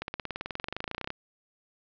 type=accelerating click train; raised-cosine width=0.3 ms; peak=-17 dBFS; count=26; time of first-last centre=0.02-1.104 s; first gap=61 ms; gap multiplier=0.97; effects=low-pass 5000 Hz 12 dB/octave